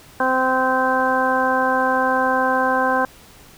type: harmonic tone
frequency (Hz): 259.1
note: C4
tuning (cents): -17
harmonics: 1 / 2 / 3 / 4 / 5 / 6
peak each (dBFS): -25 / -22 / -22 / -21 / -31 / -22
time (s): 0.2-3.05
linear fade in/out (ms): 2
effects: pink hiss -46 dBFS RMS until 3.57 s